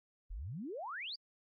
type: exponential sweep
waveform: sine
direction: up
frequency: 36.71 to 4978 Hz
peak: -40 dBFS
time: 0.3-1.16 s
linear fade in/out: 10 ms
effects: AAC 48 kbps